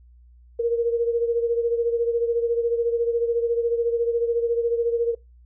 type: beating tone pair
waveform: sine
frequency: 466.2 / 480.2 Hz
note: A#4 / B4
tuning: 0 / -49 cents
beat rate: 14 Hz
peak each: -20 / -27 dBFS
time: 0.59-5.15 s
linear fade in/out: 10 ms
effects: noise-tail reverb RT60 0.2 s tail -22 dB re dry + added 60 Hz sine -48 dBFS peak until 5.45 s